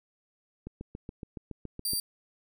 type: click train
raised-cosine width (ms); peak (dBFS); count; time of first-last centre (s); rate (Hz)
3; -26; 10; 0.67-1.934; 7.12
type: tone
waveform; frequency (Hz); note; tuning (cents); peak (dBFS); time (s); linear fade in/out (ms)
15% pulse; 4699; D8; 0; -22; 1.85-2; 2
effects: none